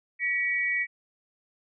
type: tone pair together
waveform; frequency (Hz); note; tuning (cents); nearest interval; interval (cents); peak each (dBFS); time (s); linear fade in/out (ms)
sine; 1936.7 / 2261; B6 / C#7; -34 / +34; minor third; 268; -27; 0.19-0.87; 50
effects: none